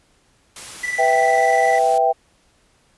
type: noise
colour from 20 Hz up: white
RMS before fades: -35 dBFS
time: 0.56-1.98 s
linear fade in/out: 2 ms
type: tone with tremolo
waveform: triangle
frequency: 1975.5 Hz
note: B6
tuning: in tune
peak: -18 dBFS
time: 0.83-1.79 s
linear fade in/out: 10 ms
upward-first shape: square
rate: 20 Hz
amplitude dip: 50%
type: chord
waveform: sine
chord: E minor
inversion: second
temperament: equal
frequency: 493.9 / 659.3 / 784 Hz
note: B4 / E5 / G5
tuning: 0 / 0 / 0 cents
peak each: -21 / -18 / -16 dBFS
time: 0.98-2.13 s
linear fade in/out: 20 ms
effects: pink hiss -59 dBFS RMS until 2.97 s + resampled to 24000 Hz